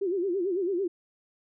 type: tone with vibrato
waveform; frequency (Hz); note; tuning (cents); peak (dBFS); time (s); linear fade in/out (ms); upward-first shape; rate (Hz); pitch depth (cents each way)
sine; 370.1; F#4; 0; -25; 0.01-0.88; 10; sine; 9; 150
effects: none